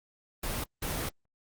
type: noise bursts at uneven times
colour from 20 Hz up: pink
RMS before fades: -33 dBFS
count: 2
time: 0.43-0.64 / 0.82-1.09 s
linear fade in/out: 5 ms
effects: Opus 24 kbps